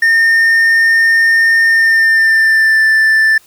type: tone with pitch glide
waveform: triangle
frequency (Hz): 1821 to 1767.1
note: A#6 to A6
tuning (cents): -41 to +7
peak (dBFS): -5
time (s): 0.02-3.38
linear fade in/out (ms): 5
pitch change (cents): -52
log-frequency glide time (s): 1.65-2.83
effects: white hiss -47 dBFS RMS until 3.46 s